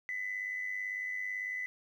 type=tone with amplitude modulation; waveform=sine; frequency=2004 Hz; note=B6; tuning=25 cents sharp; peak=-31 dBFS; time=0.09-1.66 s; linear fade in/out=0 ms; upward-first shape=sine; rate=98 Hz; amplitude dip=60%; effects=tanh soft clip ceiling -28 dBFS + 11-bit